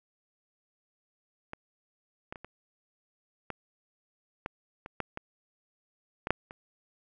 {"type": "clicks", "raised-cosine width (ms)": 0.5, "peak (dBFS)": [-23, -23, -28, -28, -20, -19, -26, -16, -21, -17, -8, -28], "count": 12, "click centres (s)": [1.534, 2.325, 2.358, 2.446, 3.503, 4.461, 4.861, 5.003, 5.174, 6.271, 6.306, 6.509], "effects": []}